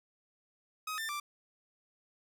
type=tone with pitch steps; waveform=sawtooth; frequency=1262 / 1788 / 1176 Hz; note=D#6 / A6 / D6; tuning=+24 / +27 / +2 cents; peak=-32 dBFS; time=0.87-1.2 s; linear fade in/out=5 ms; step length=110 ms; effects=none